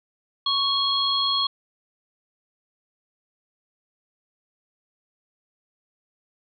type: tone cluster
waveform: sine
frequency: 1109 / 3310 / 4246 Hz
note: C#6 / G#7 / C8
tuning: 0 / -6 / +25 cents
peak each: -26 / -23 / -25 dBFS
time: 0.46-1.47 s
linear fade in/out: 5 ms
effects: none